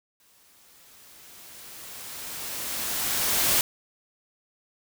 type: noise with exponential growth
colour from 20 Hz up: white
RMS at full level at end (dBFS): -21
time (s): 0.2-3.61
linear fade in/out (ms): 1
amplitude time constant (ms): 740
effects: none